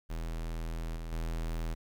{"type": "tone with level steps", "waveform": "square", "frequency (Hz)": 40.94, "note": "E1", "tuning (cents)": -11, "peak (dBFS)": [-35, -38, -33], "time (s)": [0.09, 1.75], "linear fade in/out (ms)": 20, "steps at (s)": [0.96, 1.12], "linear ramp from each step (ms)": 5, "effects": ["12-bit"]}